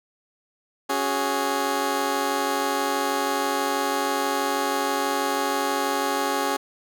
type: chord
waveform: 15% pulse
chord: C# suspended fourth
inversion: none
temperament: just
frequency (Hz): 277.2 / 369.6 / 415.8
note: C#4 / F#4 / G#4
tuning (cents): 0 / -2 / +2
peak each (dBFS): -21 / -23 / -21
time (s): 0.89-6.57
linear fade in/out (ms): 10
effects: none